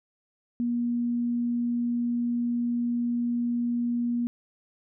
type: tone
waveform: sine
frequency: 239 Hz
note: A#3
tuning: 43 cents sharp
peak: -24 dBFS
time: 0.6-4.27 s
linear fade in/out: 0 ms
effects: none